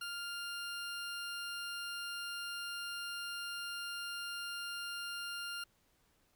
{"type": "tone", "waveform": "20% pulse", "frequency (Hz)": 1400, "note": "F6", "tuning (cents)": 4, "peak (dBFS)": -35, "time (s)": [0.01, 5.64], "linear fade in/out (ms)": 5, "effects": ["pink hiss -73 dBFS RMS until 6.35 s"]}